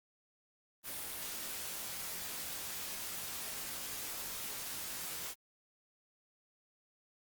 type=noise with comb filter; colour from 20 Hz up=white; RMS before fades=-42 dBFS; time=0.83-5.35 s; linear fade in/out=50 ms; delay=20 ms; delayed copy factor=-0.6; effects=Opus 32 kbps